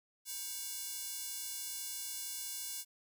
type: tone with high-pass filter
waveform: square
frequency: 316.9 Hz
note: D#4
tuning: 32 cents sharp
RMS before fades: -42 dBFS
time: 0.25-2.85 s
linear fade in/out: 50 ms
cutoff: 7000 Hz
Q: 0.7
effects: none